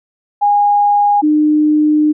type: tone pair in turn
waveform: sine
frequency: 820 / 303 Hz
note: G#5 / D#4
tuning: -22 / -46 cents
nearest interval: octave + perfect fourth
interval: 1724 cents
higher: first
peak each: -8 dBFS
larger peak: neither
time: 0.41-1.22 / 1.22-2.13 s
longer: second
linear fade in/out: 20 ms
effects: none